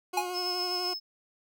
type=tone with vibrato; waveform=20% pulse; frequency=360 Hz; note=F#4; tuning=47 cents flat; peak=-28 dBFS; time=0.13-0.94 s; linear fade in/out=10 ms; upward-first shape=sine; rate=12 Hz; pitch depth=20 cents each way
type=tone with exponential decay; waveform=square; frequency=830 Hz; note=G#5; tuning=1 cent flat; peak=-22 dBFS; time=0.17-0.31 s; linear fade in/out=5 ms; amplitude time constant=30 ms
type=tone with tremolo; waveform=triangle; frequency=5200 Hz; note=E8; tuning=24 cents flat; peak=-28 dBFS; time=0.33-1 s; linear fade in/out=50 ms; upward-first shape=sine; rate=7.8 Hz; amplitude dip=35%
effects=none